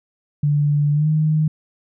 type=tone with pitch glide; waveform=sine; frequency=146.4 to 154.84 Hz; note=D3 to D#3; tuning=-5 to -8 cents; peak=-14 dBFS; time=0.43-1.48 s; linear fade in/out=5 ms; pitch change=+97 cents; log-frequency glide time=0.93-1.08 s; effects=none